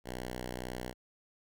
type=tone; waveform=5% pulse; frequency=62 Hz; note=B1; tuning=7 cents sharp; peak=-27 dBFS; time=0.04-0.94 s; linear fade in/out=50 ms; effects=none